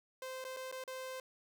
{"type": "tone with dropouts", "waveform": "sawtooth", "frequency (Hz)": 519, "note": "C5", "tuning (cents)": -14, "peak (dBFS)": -38, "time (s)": [0.22, 1.2], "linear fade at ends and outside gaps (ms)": 2, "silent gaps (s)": [[0.442, 0.449], [0.565, 0.569], [0.715, 0.724], [0.839, 0.877]], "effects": []}